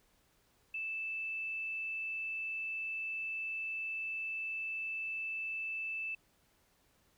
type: tone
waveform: sine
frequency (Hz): 2637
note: E7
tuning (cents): 0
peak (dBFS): -36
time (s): 0.74-6.15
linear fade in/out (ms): 5
effects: pink hiss -71 dBFS RMS until 7.17 s